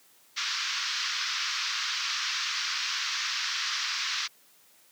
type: band-pass noise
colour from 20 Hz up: white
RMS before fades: -31 dBFS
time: 0.36-4.28 s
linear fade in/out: 20 ms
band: 1100 to 5800 Hz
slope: 48 dB/octave
effects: white hiss -60 dBFS RMS until 4.91 s + high-pass 150 Hz 12 dB/octave